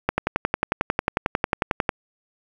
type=click train; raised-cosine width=0.5 ms; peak=-4 dBFS; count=21; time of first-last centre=0.09-1.892 s; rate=11.1 Hz; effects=7-bit